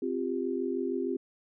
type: chord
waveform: sine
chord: C suspended fourth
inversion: none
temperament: equal with one note detuned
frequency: 261.6 / 349.2 / 395.9 Hz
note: C4 / F4 / G4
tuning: 0 / 0 / +17 cents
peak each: -33 dBFS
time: 0.02-1.17 s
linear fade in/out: 5 ms
effects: none